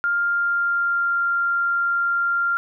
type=tone with pitch glide; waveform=sine; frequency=1401 to 1389.7 Hz; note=F6 to F6; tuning=+5 to -9 cents; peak=-18 dBFS; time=0.04-2.57 s; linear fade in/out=0 ms; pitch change=-14 cents; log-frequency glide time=0.16-1.21 s; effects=none

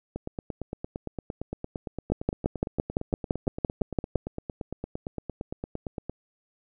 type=two click trains; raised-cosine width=2 ms; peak=-10 / -19 dBFS; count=13 / 53; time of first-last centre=2.12-4.157 / 0.16-6.096 s; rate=5.89 / 8.76 Hz; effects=none

